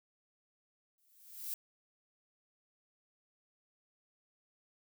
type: noise with exponential growth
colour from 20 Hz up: violet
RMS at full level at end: -37 dBFS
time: 0.98-1.54 s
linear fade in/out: 2 ms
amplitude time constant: 120 ms
effects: none